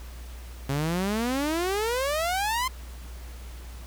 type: exponential sweep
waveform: sawtooth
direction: up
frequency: 134.1 to 1057 Hz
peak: -21 dBFS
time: 0.69-2.68 s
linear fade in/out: 5 ms
effects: added 60 Hz sine -38 dBFS peak until 3.86 s + pink hiss -49 dBFS RMS until 3.86 s